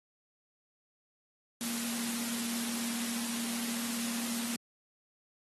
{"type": "tone in noise", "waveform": "sine", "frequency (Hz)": 234.4, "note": "A#3", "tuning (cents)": 10, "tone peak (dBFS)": -35, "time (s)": [1.61, 4.56], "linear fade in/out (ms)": 0, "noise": "white", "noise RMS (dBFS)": -37, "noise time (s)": [1.61, 4.56], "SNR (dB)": -1, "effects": ["high-pass 150 Hz 12 dB/octave", "AAC 32 kbps"]}